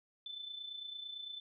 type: tone with amplitude modulation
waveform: sine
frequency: 3520 Hz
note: A7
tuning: in tune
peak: -40 dBFS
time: 0.26-1.4 s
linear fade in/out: 2 ms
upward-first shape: sine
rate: 28.9 Hz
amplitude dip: 60%
effects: none